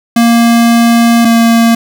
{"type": "tone pair in turn", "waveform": "square", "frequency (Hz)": [233.3, 230.5], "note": ["A#3", "A#3"], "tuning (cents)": [2, -19], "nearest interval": "unison", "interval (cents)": 21, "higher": "first", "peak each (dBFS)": -5, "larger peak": "neither", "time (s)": [[0.16, 1.25], [1.25, 1.75]], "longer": "first", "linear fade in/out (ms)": 5, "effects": []}